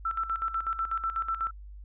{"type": "tone with tremolo", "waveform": "sine", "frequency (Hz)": 1334, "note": "E6", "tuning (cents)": 20, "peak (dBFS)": -26, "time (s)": [0.05, 1.51], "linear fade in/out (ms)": 5, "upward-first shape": "square", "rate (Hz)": 8.1, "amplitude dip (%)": 70, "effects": ["added 50 Hz sine -42 dBFS peak until 1.84 s", "resampled to 8000 Hz"]}